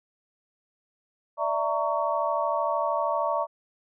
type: tone cluster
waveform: sine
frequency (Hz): 589 / 662 / 922 / 1120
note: D5 / E5 / A#5 / C#6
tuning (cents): +5 / +7 / -19 / +18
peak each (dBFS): -29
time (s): 1.37-3.47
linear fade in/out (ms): 50
effects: none